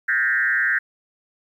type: tone with frequency modulation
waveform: sine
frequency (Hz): 1700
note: G#6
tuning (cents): +40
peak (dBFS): -17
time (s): 0.08-0.79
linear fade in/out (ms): 10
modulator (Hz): 130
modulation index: 1.7
effects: 9-bit